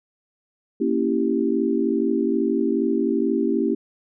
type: chord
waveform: sine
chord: A# diminished seventh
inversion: none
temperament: equal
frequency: 233.1 / 277.2 / 329.6 / 392 Hz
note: A#3 / C#4 / E4 / G4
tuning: 0 / 0 / 0 / 0 cents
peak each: -24 dBFS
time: 0.8-3.75 s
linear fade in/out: 10 ms
effects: none